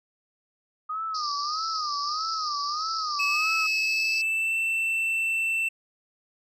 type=tone with vibrato; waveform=sine; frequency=1230 Hz; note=D#6; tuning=20 cents flat; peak=-28 dBFS; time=0.89-3.67 s; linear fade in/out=10 ms; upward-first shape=sine; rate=1.6 Hz; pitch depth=120 cents each way
type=band-pass noise; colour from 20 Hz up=white; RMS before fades=-34 dBFS; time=1.14-4.22 s; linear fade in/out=10 ms; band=4500 to 5400 Hz; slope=96 dB/octave
type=tone with pitch glide; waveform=triangle; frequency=2587 to 2675 Hz; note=E7 to E7; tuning=-33 to +25 cents; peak=-22 dBFS; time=3.19-5.69 s; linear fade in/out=10 ms; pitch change=+58 cents; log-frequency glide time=3.79-4.56 s
effects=none